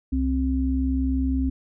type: tone pair together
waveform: sine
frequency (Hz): 65.9 / 263.6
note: C2 / C4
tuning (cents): +13 / +13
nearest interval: 2 octaves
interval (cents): 2400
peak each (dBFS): -23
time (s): 0.12-1.5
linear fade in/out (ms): 10
effects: none